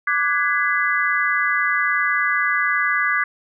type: chord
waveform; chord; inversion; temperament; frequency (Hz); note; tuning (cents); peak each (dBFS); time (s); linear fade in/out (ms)
sine; G# half-diminished seventh; second; equal with one note detuned; 1174.7 / 1480 / 1661.2 / 2011; D6 / F#6 / G#6 / B6; 0 / 0 / 0 / +31; -23 / -24 / -21 / -22; 0.07-3.24; 5
effects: none